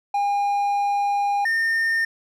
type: tone pair in turn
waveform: triangle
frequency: 810 / 1818.4 Hz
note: G#5 / A#6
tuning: -43 / -43 cents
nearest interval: octave + major second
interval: 1400 cents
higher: second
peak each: -17 / -17 dBFS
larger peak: neither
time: 0.14-1.45 / 1.45-2.05 s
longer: first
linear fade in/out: 5 ms
effects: none